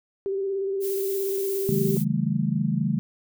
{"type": "tone with vibrato", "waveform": "sine", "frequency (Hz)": 390.6, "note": "G4", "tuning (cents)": -6, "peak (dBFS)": -24, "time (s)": [0.26, 1.97], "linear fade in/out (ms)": 0, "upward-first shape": "square", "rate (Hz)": 17, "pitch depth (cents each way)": 24}
{"type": "noise", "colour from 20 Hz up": "violet", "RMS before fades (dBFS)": -34, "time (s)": [0.8, 2.05], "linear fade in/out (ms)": 50}
{"type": "chord", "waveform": "sine", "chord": "A dominant seventh", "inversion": "first", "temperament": "equal with one note detuned", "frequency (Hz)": [141.01, 164.81, 196, 220], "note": ["C#3", "E3", "G3", "A3"], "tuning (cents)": [30, 0, 0, 0], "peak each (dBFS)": -27, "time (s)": [1.69, 2.99], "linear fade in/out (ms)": 0}
{"effects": []}